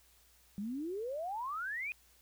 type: exponential sweep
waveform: sine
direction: up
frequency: 192.3 to 2531 Hz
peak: -36 dBFS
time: 0.58-1.92 s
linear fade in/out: 0 ms
effects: added 60 Hz sine -69 dBFS peak until 2.21 s + white hiss -66 dBFS RMS until 2.21 s